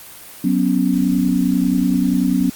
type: chord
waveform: sine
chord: F# suspended fourth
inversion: none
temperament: equal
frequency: 185 / 246.9 / 277.2 Hz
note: F#3 / B3 / C#4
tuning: 0 / 0 / 0 cents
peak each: -18 dBFS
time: 0.44-2.5 s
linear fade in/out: 5 ms
effects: white hiss -38 dBFS RMS until 2.55 s + Opus 32 kbps